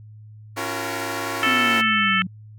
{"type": "chord", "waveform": "10% pulse", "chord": "Gb major seventh", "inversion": "second", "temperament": "equal with one note detuned", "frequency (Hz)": [277.2, 340.5, 370, 466.2], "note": ["Db4", "F4", "Gb4", "Bb4"], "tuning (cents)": [0, -44, 0, 0], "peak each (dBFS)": [-22, -22, -25, -23], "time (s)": [0.56, 1.82], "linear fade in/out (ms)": 20}
{"type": "harmonic tone", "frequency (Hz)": 440, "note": "A4", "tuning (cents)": 0, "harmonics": [3, 4, 5, 6, 7], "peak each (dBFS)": [-22, -23, -24, -25, -25], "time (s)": [1.43, 2.22], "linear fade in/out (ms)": 0}
{"type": "exponential sweep", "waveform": "sine", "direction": "down", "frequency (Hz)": [261.6, 181.3], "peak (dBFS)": -25, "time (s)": [1.46, 2.27], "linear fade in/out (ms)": 5}
{"effects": ["added 107 Hz sine -40 dBFS peak until 2.58 s"]}